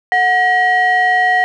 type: ring-modulated tone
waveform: triangle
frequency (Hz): 587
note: D5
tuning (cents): -1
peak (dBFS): -5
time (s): 0.12-1.44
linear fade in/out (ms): 0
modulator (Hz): 1320
effects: none